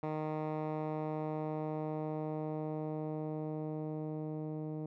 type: tone with low-pass filter sweep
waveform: 10% pulse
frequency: 154.6 Hz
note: D#3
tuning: 11 cents flat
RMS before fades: -38 dBFS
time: 0.03-4.86 s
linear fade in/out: 2 ms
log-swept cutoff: 1300 to 360 Hz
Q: 0.74
effects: none